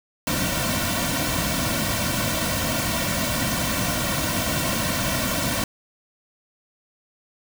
pink noise with comb filter, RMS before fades -24 dBFS, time 0.27-5.64 s, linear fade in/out 2 ms, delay 2.4 ms, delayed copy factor -1, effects none

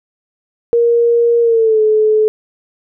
sine tone with pitch glide, 470 to 431 Hz, A#4 to A4, +14 to -36 cents, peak -8 dBFS, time 0.73-2.28 s, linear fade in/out 0 ms, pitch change -150 cents, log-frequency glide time 1.41-1.81 s, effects none

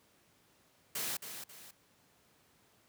white noise with echo, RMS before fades -37 dBFS, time 0.95-1.17 s, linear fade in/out 5 ms, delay 270 ms, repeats 2, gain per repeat -8 dB, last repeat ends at 1.71 s, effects pink hiss -68 dBFS RMS until 2.88 s + high-pass 100 Hz 12 dB/octave

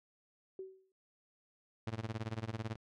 sine tone with exponential decay, 379.8 Hz, F#4, 45 cents sharp, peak -39 dBFS, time 0.59-0.92 s, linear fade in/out 2 ms, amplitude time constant 71 ms
sawtooth tone with tremolo, 111.3 Hz, A2, 20 cents sharp, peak -31 dBFS, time 1.87-2.76 s, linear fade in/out 0 ms, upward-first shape sine, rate 18 Hz, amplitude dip 95%
effects low-pass 5000 Hz 12 dB/octave

